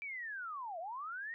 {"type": "linear two-way sweep", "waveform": "sine", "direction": "down then up", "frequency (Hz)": [2345, 634, 1899], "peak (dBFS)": -40, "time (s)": [0.02, 1.34], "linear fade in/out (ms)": 0, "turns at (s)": 0.79, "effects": []}